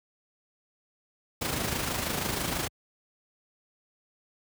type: noise with amplitude modulation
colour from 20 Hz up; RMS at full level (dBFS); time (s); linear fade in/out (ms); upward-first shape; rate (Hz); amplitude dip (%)
pink; -28; 1.41-2.68; 10; sine; 26.2; 50
effects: high-pass 60 Hz 12 dB/octave